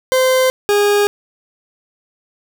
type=tone pair in turn; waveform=40% pulse; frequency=517 / 410.3 Hz; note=C5 / G#4; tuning=-21 / -21 cents; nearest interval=major third; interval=400 cents; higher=first; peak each=-10 dBFS; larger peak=neither; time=0.12-0.5 / 0.69-1.07 s; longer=neither; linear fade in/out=0 ms; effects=none